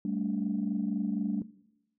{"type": "chord", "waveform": "sine", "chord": "G suspended second", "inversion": "none", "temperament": "equal with one note detuned", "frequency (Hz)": [196, 220, 287.1], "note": ["G3", "A3", "D4"], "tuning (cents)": [0, 0, -39], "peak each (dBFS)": [-32, -33, -34], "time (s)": [0.05, 1.42], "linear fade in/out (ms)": 2, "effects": ["noise-tail reverb RT60 0.9 s tail -19 dB re dry", "tanh soft clip ceiling -20 dBFS"]}